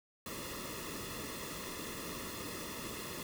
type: noise with comb filter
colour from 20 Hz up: pink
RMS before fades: -43 dBFS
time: 0.26-3.23 s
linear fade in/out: 2 ms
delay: 1.3 ms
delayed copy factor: -0.75
effects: none